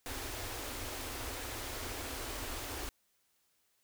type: band-stop noise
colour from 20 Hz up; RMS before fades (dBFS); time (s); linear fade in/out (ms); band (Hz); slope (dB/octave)
pink; -41; 0.06-2.89; 0; 120 to 240; 96
effects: white hiss -75 dBFS RMS until 3.83 s